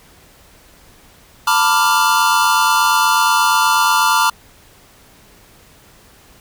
square chord, B half-diminished seventh, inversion third, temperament equal with one note detuned, 899.5 / 987.8 / 1174.7 / 1396.9 Hz, A5 / B5 / D6 / F6, +38 / 0 / 0 / 0 cents, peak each -18 dBFS, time 1.47-4.3 s, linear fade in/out 5 ms, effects pink hiss -47 dBFS RMS until 6.4 s

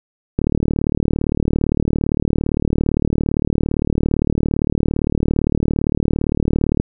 click train, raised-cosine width 3 ms, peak -4 dBFS, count 242, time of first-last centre 0.39-6.8 s, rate 37.6 Hz, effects none

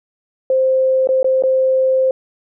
sine tone with dropouts, 523.3 Hz, C5, in tune, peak -11 dBFS, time 0.5-2.11 s, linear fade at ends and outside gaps 2 ms, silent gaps 1.073-1.089 / 1.23-1.244 / 1.424-1.436 s, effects none

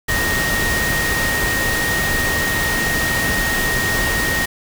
sine tone in noise, 1864.7 Hz, A#6, in tune, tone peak -19 dBFS, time 0.08-4.46 s, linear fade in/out 10 ms, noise pink, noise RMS -21 dBFS, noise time 0.08-4.46 s, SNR -1 dB, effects none

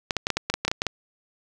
clicks, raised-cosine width 0.2 ms, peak -6 dBFS, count 12, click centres 0.108 / 0.167 / 0.269 / 0.303 / 0.37 / 0.5 / 0.54 / 0.65 / 0.68 / 0.715 / 0.819 / 0.867 s, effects none

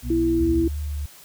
harmonic tone, 60.8 Hz, B1, 26 cents flat, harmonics 1 / 2 / 4, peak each -27 / -32 / -32 dBFS, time 0.02-0.69 s, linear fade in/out 50 ms
sine tone, 331.4 Hz, E4, 9 cents sharp, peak -18 dBFS, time 0.1-0.68 s, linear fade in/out 5 ms
sine tone with vibrato, 73.42 Hz, D2, in tune, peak -25 dBFS, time 0.39-1.06 s, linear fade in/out 5 ms, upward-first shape sine, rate 2.9 Hz, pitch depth 20 cents each way
effects white hiss -47 dBFS RMS until 1.24 s

